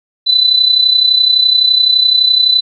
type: tone with amplitude modulation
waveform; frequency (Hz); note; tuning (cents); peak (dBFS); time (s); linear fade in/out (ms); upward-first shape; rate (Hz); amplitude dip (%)
sine; 4000; B7; +21; -4; 0.26-2.61; 20; sine; 31.8; 65
effects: none